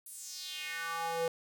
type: tone with high-pass filter sweep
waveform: square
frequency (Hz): 166.3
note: E3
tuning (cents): +16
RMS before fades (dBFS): -38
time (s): 0.06-1.28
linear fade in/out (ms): 2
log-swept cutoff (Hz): 11000 to 450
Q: 3.1
effects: none